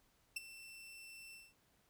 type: tone with ADSR envelope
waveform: sawtooth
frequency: 2683 Hz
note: E7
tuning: 30 cents sharp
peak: -33 dBFS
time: 0.36-1.54 s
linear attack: 7 ms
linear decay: 19 ms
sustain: -16 dB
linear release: 210 ms
effects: pink hiss -74 dBFS RMS until 1.89 s